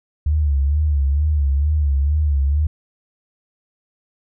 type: tone with vibrato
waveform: sine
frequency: 72.5 Hz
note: D2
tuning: 22 cents flat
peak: -14 dBFS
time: 0.26-2.67 s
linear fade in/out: 5 ms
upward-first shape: sine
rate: 2.2 Hz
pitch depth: 100 cents each way
effects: none